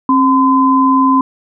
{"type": "tone pair together", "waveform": "sine", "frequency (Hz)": [267.9, 1021], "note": ["C4", "C6"], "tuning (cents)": [41, -43], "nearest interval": "octave + major seventh", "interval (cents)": 2316, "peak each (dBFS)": -10, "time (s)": [0.09, 1.21], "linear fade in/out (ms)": 2, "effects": []}